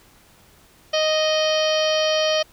harmonic tone with a mistuned harmonic, 622.3 Hz, D#5, in tune, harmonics 1 / 2 / 3 / 4 / 5 / 6 / 7 / 8 / 9, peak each -19 / -30 / -31 / -31 / -25 / -38 / -31 / -32 / -31 dBFS, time 0.93-2.43 s, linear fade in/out 10 ms, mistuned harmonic 8, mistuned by -32 cents, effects pink hiss -53 dBFS RMS until 2.52 s

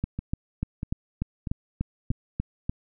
two click trains, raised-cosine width 5 ms, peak -14 / -18 dBFS, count 10 / 4, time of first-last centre 0.04-2.695 / 0.19-2.113 s, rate 3.39 / 1.56 Hz, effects none

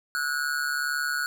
square tone with amplitude modulation, 1460 Hz, F#6, 24 cents flat, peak -23 dBFS, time 0.15-1.26 s, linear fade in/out 0 ms, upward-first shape sine, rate 142 Hz, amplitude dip 75%, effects none

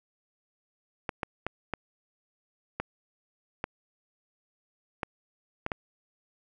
clicks, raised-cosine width 0.5 ms, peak -15 dBFS, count 9, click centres 1.092 / 1.232 / 1.466 / 1.737 / 2.8 / 3.641 / 5.032 / 5.664 / 5.718 s, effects none

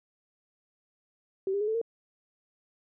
sine tone with pitch steps, 384.4 / 402.1 / 420.6 / 440 / 460.3 Hz, G4 / G4 / G#4 / A4 / A#4, -34 / +44 / +22 / 0 / -22 cents, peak -26 dBFS, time 1.47-1.815 s, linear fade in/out 2 ms, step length 69 ms, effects none

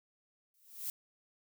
violet noise with exponential growth, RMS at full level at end -35 dBFS, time 0.54-0.9 s, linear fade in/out 2 ms, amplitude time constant 77 ms, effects none

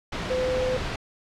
sine tone in noise, 510 Hz, C5, 44 cents flat, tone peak -23 dBFS, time 0.3-0.77 s, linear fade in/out 5 ms, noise pink, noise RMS -30 dBFS, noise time 0.12-0.96 s, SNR +4 dB, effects low-pass 4000 Hz 12 dB/octave

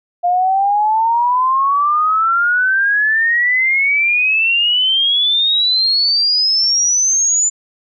sine exponential sweep, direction up, 698 to 7100 Hz, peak -11 dBFS, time 0.23-7.5 s, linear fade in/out 20 ms, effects none

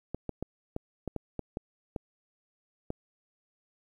clicks, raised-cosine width 2 ms, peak -20 dBFS, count 10, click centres 0.146 / 0.293 / 0.426 / 0.764 / 1.077 / 1.163 / 1.393 / 1.571 / 1.962 / 2.904 s, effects 10-bit

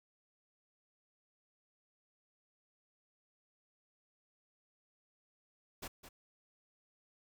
pink noise with echo, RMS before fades -44 dBFS, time 5.82-5.88 s, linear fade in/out 10 ms, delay 210 ms, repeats 1, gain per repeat -10 dB, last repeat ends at 6.09 s, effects none

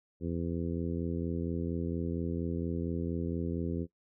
harmonic tone, 84.3 Hz, E2, 39 cents sharp, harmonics 1 / 2 / 3 / 4 / 5 / 6, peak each -37 / -36 / -37 / -39 / -41 / -46 dBFS, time 0.2-3.87 s, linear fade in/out 50 ms, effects noise-tail reverb RT60 0.1 s tail -19 dB re dry

